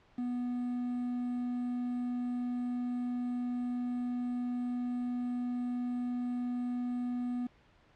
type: tone with quantisation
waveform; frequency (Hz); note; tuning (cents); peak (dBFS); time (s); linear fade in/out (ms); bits
triangle; 245.5; B3; -10; -30; 0.18-7.47; 5; 9
effects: pink hiss -64 dBFS RMS until 7.95 s + low-pass 3000 Hz 12 dB/octave